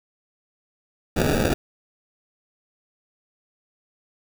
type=noise with sample-and-hold; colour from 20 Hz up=blue; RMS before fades=-21 dBFS; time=1.16-1.54 s; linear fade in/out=10 ms; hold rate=1050 Hz; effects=none